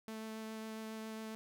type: tone with vibrato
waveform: sawtooth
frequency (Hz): 220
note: A3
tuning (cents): 0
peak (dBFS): -39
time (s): 0.08-1.35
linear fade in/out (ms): 0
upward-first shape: triangle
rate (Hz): 7.3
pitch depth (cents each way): 10
effects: none